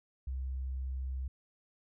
sine tone, 65.3 Hz, C2, 3 cents flat, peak -34 dBFS, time 0.27-1.28 s, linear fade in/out 5 ms, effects none

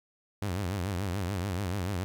sawtooth tone with vibrato, 94.4 Hz, F#2, 35 cents sharp, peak -26 dBFS, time 0.42-2.04 s, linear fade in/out 0 ms, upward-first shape triangle, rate 6.9 Hz, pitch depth 200 cents each way, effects 11-bit

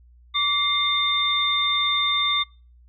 sine tone cluster, 1157 / 2109 / 3609 Hz, D6 / C7 / A7, -26 / +13 / +43 cents, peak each -26 / -27 / -21 dBFS, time 0.34-2.44 s, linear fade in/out 20 ms, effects noise-tail reverb RT60 0.4 s tail -26 dB re dry + added 60 Hz sine -49 dBFS peak until 2.88 s

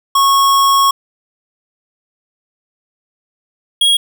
square tone pair in turn, 1100 / 3296 Hz, C#6 / G#7, -14 / -14 cents, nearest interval octave + perfect fifth, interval 1900 cents, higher second, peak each -9 dBFS, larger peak neither, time 0.15-0.91 / 3.81-3.97 s, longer first, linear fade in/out 5 ms, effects none

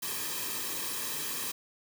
white noise with comb filter, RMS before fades -35 dBFS, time 0.02-1.52 s, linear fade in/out 10 ms, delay 1.4 ms, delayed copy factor -0.7, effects none

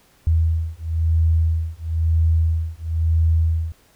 sine beating tone pair, 80.8 / 81.8 Hz, E2 / E2, -34 / -13 cents, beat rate 1 Hz, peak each -19 dBFS, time 0.27-3.72 s, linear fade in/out 0 ms, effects pink hiss -56 dBFS RMS until 3.95 s

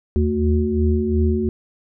sine tone cluster, 78.4 / 81.2 / 223.1 / 367.7 Hz, D#2 / E2 / A3 / F#4, +14 / -26 / +24 / -11 cents, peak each -22 / -20 / -21 / -22 dBFS, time 0.16-1.49 s, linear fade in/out 0 ms, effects none

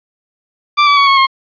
sawtooth tone with pitch steps, 1174.7 / 1148.5 / 1122.9 / 1097.9 / 1073.5 Hz, D6 / D6 / C#6 / C#6 / C6, 0 / -39 / +22 / -17 / +44 cents, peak -3 dBFS, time 0.77-1.27 s, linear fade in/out 20 ms, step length 100 ms, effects resampled to 11025 Hz + 7-bit

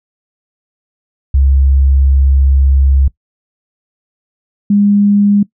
sine tone pair in turn, 67.9 / 203.5 Hz, C#2 / G#3, -35 / -35 cents, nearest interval octave + perfect fifth, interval 1900 cents, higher second, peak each -6 dBFS, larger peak neither, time 1.34-3.08 / 4.7-5.43 s, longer first, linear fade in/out 5 ms, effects noise-tail reverb RT60 0.1 s tail -20 dB re dry

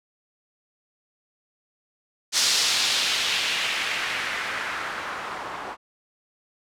blue noise with low-pass filter sweep, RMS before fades -26 dBFS, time 2.32-5.77 s, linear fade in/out 50 ms, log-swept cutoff 5300 to 940 Hz, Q 1.5, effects none

